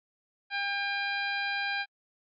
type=harmonic tone; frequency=801 Hz; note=G5; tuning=37 cents sharp; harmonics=1 / 2 / 3 / 4 / 5 / 6; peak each=-36 / -32 / -35 / -42 / -40 / -45 dBFS; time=0.5-1.86 s; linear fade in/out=50 ms; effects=AAC 48 kbps